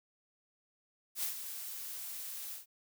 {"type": "noise with ADSR envelope", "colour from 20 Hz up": "blue", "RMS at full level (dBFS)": -34, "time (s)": [1.15, 2.66], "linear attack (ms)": 76, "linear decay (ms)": 110, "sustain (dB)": -9, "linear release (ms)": 130, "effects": []}